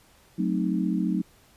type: chord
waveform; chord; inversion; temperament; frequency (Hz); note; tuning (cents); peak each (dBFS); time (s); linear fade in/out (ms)
sine; F# diminished seventh; none; equal; 185 / 220 / 261.6 / 311.1; F#3 / A3 / C4 / Eb4; 0 / 0 / 0 / 0; -26 / -29 / -31 / -29; 0.38-1.22; 10
effects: pink hiss -58 dBFS RMS until 1.56 s + resampled to 32000 Hz